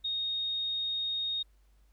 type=tone; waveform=sine; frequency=3720 Hz; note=A#7; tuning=4 cents flat; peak=-30 dBFS; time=0.04-1.43 s; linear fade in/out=10 ms; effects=added 50 Hz sine -60 dBFS peak until 1.92 s + pink hiss -74 dBFS RMS until 1.92 s